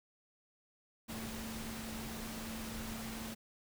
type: tone in noise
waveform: sine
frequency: 223.3 Hz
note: A3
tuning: 26 cents sharp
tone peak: -44 dBFS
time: 1.08-3.35 s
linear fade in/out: 20 ms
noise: pink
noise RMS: -45 dBFS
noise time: 1.08-3.35 s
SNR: -2 dB
effects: none